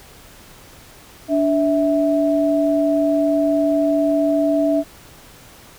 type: tone pair together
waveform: sine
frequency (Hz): 291.2 / 653.7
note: D4 / E5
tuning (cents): -15 / -15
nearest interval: octave + major second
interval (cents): 1400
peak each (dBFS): -17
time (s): 1.28-4.84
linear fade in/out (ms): 50
effects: pink hiss -44 dBFS RMS until 5.78 s